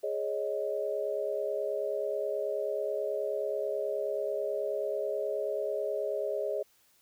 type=chord; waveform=sine; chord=Ab suspended fourth; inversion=none; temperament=just; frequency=415.3 / 553.7 / 623 Hz; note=Ab4 / Db5 / Eb5; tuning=0 / -2 / +2 cents; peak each=-34 dBFS; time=0.03-6.63 s; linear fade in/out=10 ms; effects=white hiss -66 dBFS RMS until 7.01 s